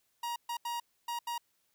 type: tone bursts at uneven times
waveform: 45% pulse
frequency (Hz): 947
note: A#5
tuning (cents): +27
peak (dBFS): -34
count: 5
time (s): 0.23-0.36 / 0.49-0.57 / 0.65-0.8 / 1.08-1.19 / 1.27-1.38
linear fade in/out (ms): 5
effects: white hiss -75 dBFS RMS until 1.74 s